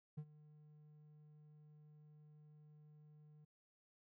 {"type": "tone with ADSR envelope", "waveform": "triangle", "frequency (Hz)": 151, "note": "D3", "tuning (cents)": 48, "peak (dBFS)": -40, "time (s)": [0.17, 3.45], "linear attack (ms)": 13, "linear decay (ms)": 61, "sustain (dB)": -19, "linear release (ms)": 8, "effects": []}